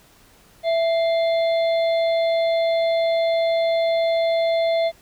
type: harmonic tone with a mistuned harmonic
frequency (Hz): 698.5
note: F5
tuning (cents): 0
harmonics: 1 / 3 / 5 / 6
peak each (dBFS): -17 / -32 / -34 / -38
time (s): 0.63-4.92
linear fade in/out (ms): 50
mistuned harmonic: 1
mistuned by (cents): -89
effects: pink hiss -53 dBFS RMS until 5.01 s